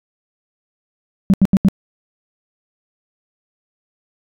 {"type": "tone bursts", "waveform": "sine", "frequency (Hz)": 193.1, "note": "G3", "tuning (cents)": -26, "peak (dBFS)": -6, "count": 4, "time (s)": [1.3, 1.685], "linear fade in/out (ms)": 0, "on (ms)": 37, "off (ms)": 79, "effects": ["tanh soft clip ceiling -3 dBFS"]}